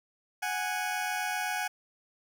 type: tone pair together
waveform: 20% pulse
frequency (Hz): 740 / 827.7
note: F#5 / G#5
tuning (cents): 0 / -6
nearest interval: major second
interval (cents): 194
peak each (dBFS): -28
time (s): 0.42-1.68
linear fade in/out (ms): 10
effects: none